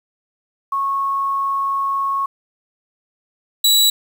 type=tone pair in turn; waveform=sine / sawtooth; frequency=1099 / 3916 Hz; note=C#6 / B7; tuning=-15 / -15 cents; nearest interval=octave + minor seventh; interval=2200 cents; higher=second; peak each=-17 / -8 dBFS; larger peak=second; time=0.72-2.26 / 3.64-3.9 s; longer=first; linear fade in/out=5 ms; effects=8-bit

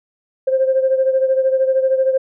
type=beating tone pair; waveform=sine; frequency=525 / 538 Hz; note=C5 / C5; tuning=+6 / +48 cents; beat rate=13 Hz; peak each=-13 / -19 dBFS; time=0.47-2.18 s; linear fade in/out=10 ms; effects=tanh soft clip ceiling -6 dBFS

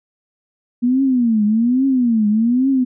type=tone with vibrato; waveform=sine; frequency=237.5 Hz; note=A#3; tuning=33 cents sharp; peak=-12 dBFS; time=0.82-2.85 s; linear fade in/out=20 ms; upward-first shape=triangle; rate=1.2 Hz; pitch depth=250 cents each way; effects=none

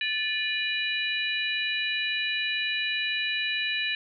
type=tone cluster; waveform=sine; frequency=1750 / 2438 / 2931 / 3929 Hz; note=A6 / D#7 / F#7 / B7; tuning=-10 / -36 / -17 / -10 cents; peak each=-31 / -30 / -32 / -33 dBFS; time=0.01-3.95 s; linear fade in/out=2 ms; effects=none

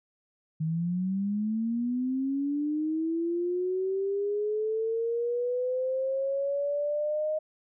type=linear sweep; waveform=sine; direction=up; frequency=155.2 to 622.3 Hz; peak=-26 dBFS; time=0.6-7.39 s; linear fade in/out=10 ms; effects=none

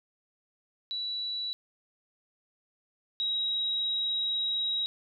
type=tone pair in turn; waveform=sine; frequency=3936 / 3831 Hz; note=B7 / A#7; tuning=-7 / +47 cents; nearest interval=unison; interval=46 cents; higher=first; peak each=-31 / -27 dBFS; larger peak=second; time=0.91-1.53 / 3.2-4.86 s; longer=second; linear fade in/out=0 ms; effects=none

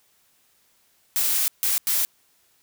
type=noise bursts at uneven times; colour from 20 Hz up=blue; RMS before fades=-22 dBFS; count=3; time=1.16-1.48 / 1.63-1.78 / 1.87-2.05 s; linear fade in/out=0 ms; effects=white hiss -63 dBFS RMS until 2.62 s

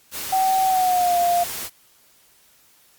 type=noise; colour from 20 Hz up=white; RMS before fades=-30 dBFS; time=0.11-1.7 s; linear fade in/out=50 ms
type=tone with pitch glide; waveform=sine; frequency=762 to 698.8 Hz; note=G5 to F5; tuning=-49 to +1 cents; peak=-16 dBFS; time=0.32-1.44 s; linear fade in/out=10 ms; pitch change=-150 cents; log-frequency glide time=0.65-1.17 s
effects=white hiss -56 dBFS RMS until 2.98 s + Opus 48 kbps

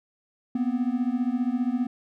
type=beating tone pair; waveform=triangle; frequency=240 / 255 Hz; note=B3 / C4; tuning=-49 / -44 cents; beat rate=15 Hz; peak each=-24 dBFS; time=0.55-1.87 s; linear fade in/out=5 ms; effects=none

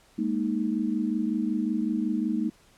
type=chord; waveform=sine; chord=Ab suspended second; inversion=none; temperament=equal; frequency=207.7 / 233.1 / 311.1 Hz; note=Ab3 / Bb3 / Eb4; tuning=0 / 0 / 0 cents; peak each=-29 / -28 / -29 dBFS; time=0.18-2.5 s; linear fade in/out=10 ms; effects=pink hiss -59 dBFS RMS until 2.77 s + low-pass 11000 Hz 12 dB/octave

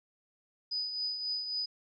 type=tone with tremolo; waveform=sine; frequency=4978 Hz; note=D#8; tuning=in tune; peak=-30 dBFS; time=0.71-1.66 s; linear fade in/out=10 ms; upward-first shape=triangle; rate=3.7 Hz; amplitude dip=55%; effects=none

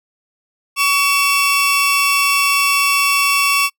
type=tone pair together; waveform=sawtooth; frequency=1129 / 2685 Hz; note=C#6 / E7; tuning=+31 / +31 cents; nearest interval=octave + minor third; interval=1500 cents; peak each=-12 dBFS; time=0.76-3.7 s; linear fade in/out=50 ms; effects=noise-tail reverb RT60 0.1 s tail -25 dB re dry

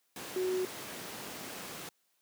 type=tone in noise; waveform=sine; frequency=370 Hz; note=F#4; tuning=in tune; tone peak=-29 dBFS; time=0.36-0.65 s; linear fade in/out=2 ms; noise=pink; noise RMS=-42 dBFS; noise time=0.16-1.89 s; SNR=+10 dB; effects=white hiss -75 dBFS RMS until 2.21 s + high-pass 200 Hz 12 dB/octave

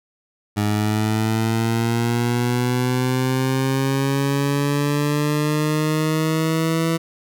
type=linear sweep; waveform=20% pulse; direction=up; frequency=103.6 to 165 Hz; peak=-13 dBFS; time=0.56-6.98 s; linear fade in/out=20 ms; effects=none

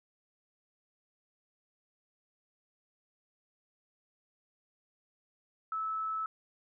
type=tone; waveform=sine; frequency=1305 Hz; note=E6; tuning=18 cents flat; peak=-32 dBFS; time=5.72-6.26 s; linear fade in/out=2 ms; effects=none

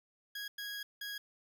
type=tone bursts at uneven times; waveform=20% pulse; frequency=1652 Hz; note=G#6; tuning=10 cents flat; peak=-35 dBFS; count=3; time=0.35-0.48 / 0.58-0.83 / 1.01-1.18 s; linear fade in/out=5 ms; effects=none

